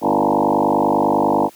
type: tone with frequency modulation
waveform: sine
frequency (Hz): 590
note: D5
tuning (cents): +8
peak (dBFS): -13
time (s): 0.01-1.5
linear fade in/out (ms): 50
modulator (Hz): 50.1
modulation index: 7.3
effects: white hiss -48 dBFS RMS until 1.55 s